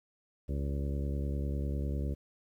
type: harmonic tone with a mistuned harmonic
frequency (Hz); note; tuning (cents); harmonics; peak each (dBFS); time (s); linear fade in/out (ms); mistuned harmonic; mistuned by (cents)
70; C#2; +18; 1 / 2 / 3 / 4 / 5 / 6 / 7 / 8; -32 / -38 / -42 / -44 / -46 / -48 / -49 / -50; 0.48-2.15; 20; 8; +32
effects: 11-bit